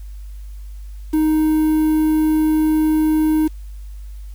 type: tone with quantisation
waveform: triangle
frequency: 311.1 Hz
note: D#4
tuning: in tune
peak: -11 dBFS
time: 1.13-3.48 s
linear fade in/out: 10 ms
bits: 6
effects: added 50 Hz sine -30 dBFS peak until 4.34 s + white hiss -55 dBFS RMS until 4.34 s